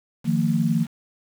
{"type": "chord", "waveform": "sine", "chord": "Eb suspended second", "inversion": "none", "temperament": "equal with one note detuned", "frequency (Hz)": [155.56, 174.61, 227.2], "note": ["Eb3", "F3", "Bb3"], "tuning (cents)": [0, 0, -44], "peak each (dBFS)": [-23, -23, -22], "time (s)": [0.24, 0.87], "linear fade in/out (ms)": 50, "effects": ["7-bit"]}